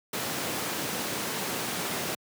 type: high-pass noise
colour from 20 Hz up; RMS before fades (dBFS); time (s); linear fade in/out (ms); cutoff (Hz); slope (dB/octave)
pink; -32; 0.13-2.15; 5; 160; 12
effects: high-pass 100 Hz 12 dB/octave